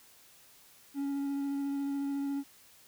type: tone with vibrato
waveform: triangle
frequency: 279.5 Hz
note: C#4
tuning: 14 cents sharp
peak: -29 dBFS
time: 0.94-2.44 s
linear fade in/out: 50 ms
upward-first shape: sine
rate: 14 Hz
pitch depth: 12 cents each way
effects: white hiss -59 dBFS RMS until 2.87 s